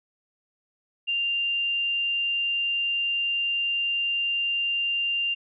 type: tone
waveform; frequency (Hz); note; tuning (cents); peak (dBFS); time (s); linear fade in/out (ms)
sine; 2790; F7; -2; -23; 1.07-5.35; 20
effects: none